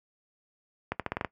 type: accelerating click train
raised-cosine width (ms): 0.5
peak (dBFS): -14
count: 7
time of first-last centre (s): 0.92-1.247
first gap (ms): 77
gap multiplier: 0.86
effects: noise-tail reverb RT60 0.1 s tail -19 dB re dry + high-pass 60 Hz 12 dB/octave